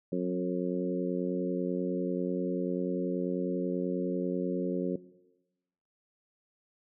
harmonic tone with a mistuned harmonic, 90.2 Hz, F#2, 44 cents flat, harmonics 2 / 3 / 4 / 5 / 6, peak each -32 / -34 / -35 / -36 / -37 dBFS, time 0.12-4.96 s, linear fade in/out 5 ms, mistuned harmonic 2, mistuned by +18 cents, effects noise-tail reverb RT60 1.0 s tail -19 dB re dry

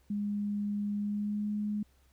sine tone with pitch glide, 205.4 to 208.9 Hz, G#3 to G#3, -19 to +10 cents, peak -30 dBFS, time 0.1-1.83 s, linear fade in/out 5 ms, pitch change +29 cents, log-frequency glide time 0.96-1.49 s, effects added 66 Hz sine -64 dBFS peak until 2.12 s + pink hiss -70 dBFS RMS until 2.12 s

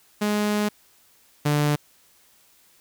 sawtooth tone pair in turn, 208.8 / 147.64 Hz, G#3 / D3, +10 / +9 cents, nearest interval tritone, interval 601 cents, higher first, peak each -17 / -15 dBFS, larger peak second, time 0.21-0.69 / 1.45-1.76 s, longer first, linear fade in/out 10 ms, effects white hiss -58 dBFS RMS until 2.8 s

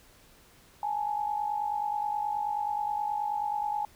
sine tone pair together, 830.6 / 880 Hz, G#5 / A5, 0 / 0 cents, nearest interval minor second, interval 100 cents, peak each -29 / -34 dBFS, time 0.83-3.85 s, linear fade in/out 2 ms, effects pink hiss -58 dBFS RMS until 3.95 s

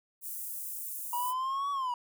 white high-pass noise, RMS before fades -39 dBFS, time 0.21-1.34 s, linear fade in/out 50 ms, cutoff 8500 Hz, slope 24 dB/octave
triangle exponential two-way sweep, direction up then down, 956 to 1141 to 956 Hz, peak -28 dBFS, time 1.13-1.94 s, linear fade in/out 2 ms, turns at 1.71 s
effects none

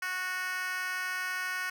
10% pulse tone with high-pass filter, 367.9 Hz, F#4, 10 cents flat, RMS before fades -34 dBFS, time 0.02-1.7 s, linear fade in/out 5 ms, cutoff 1500 Hz, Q 2.3, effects none

